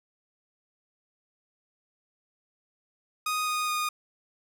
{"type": "tone with pitch steps", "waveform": "sawtooth", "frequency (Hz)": [1244.5, 1236.6, 1228.8], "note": ["D#6", "D#6", "D#6"], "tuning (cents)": [0, -11, -22], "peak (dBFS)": -23, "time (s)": [3.26, 3.89], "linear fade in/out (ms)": 5, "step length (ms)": 210, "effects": []}